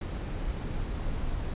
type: noise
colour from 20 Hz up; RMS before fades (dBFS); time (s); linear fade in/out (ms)
brown; -32; 0.01-1.54; 5
effects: resampled to 8000 Hz

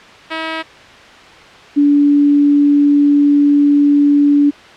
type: tone pair in turn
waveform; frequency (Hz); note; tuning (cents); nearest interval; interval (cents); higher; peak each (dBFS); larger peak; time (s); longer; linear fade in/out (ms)
5% pulse / sine; 321.6 / 288.3; E4 / D4; -43 / -32; major second; 189; first; -7; neither; 0.3-0.63 / 1.76-4.51; second; 20
effects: white hiss -38 dBFS RMS until 4.76 s + low-pass 3000 Hz 12 dB/octave

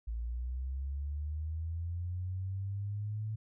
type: linear sweep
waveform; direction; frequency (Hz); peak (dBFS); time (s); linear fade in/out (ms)
sine; up; 55.4 to 109.6; -34; 0.07-3.36; 10
effects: none

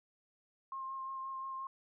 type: tone with vibrato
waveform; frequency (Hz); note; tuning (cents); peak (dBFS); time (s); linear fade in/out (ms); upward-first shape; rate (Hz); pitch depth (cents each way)
sine; 1065; C6; +30; -39; 0.72-1.67; 2; sine; 5.7; 15
effects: none

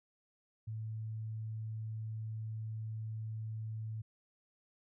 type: tone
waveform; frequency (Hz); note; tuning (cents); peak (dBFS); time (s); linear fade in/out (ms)
sine; 110; A2; 0; -38; 0.67-4.02; 10
effects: none

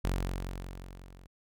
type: tone with level ramp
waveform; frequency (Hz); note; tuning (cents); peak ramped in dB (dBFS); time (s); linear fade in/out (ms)
sawtooth; 45.56; F#1; -26; -23 to -48; 0.04-1.27; 10
effects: none

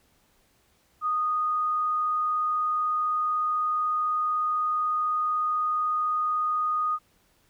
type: tone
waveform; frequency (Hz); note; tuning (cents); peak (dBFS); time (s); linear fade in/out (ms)
sine; 1237; D#6; -10; -23; 1.01-6.99; 50
effects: pink hiss -65 dBFS RMS until 7.49 s

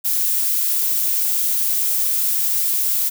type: noise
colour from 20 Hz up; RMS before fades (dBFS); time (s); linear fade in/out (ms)
violet; -19; 0.04-3.1; 20
effects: none

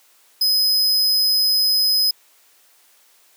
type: tone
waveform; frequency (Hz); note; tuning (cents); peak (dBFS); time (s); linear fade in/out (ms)
45% pulse; 5050; D#8; +25; -15; 0.41-2.11; 5
effects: white hiss -55 dBFS RMS until 3.36 s + high-pass 400 Hz 12 dB/octave

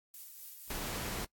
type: noise with tremolo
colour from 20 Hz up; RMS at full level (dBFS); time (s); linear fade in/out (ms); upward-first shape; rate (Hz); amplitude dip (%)
violet; -46; 0.14-0.91; 0; triangle; 4; 40
type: noise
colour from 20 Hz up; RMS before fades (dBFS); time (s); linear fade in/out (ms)
pink; -39; 0.7-1.25; 5
effects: noise-tail reverb RT60 0.1 s tail -21 dB re dry + AAC 64 kbps

